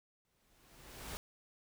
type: noise with exponential growth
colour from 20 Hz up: pink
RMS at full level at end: -42 dBFS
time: 0.25-1.17 s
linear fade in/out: 0 ms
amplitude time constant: 200 ms
effects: none